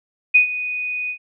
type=tone with ADSR envelope; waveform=sine; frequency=2484 Hz; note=D#7; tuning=3 cents flat; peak=-7 dBFS; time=0.34-1.18 s; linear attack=14 ms; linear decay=110 ms; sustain=-15 dB; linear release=83 ms; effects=none